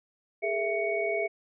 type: tone cluster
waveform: sine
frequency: 409.2 / 448.8 / 664 / 2232 Hz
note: G#4 / A4 / E5 / C#7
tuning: -26 / +34 / +12 / +11 cents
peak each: -31 / -36 / -30 / -32 dBFS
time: 0.42-1.28 s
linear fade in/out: 20 ms
effects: none